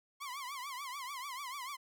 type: tone with vibrato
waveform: sawtooth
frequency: 1070 Hz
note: C6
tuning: 38 cents sharp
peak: -37 dBFS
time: 0.2-1.77 s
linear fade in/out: 20 ms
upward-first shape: triangle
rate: 6.8 Hz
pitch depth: 180 cents each way
effects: none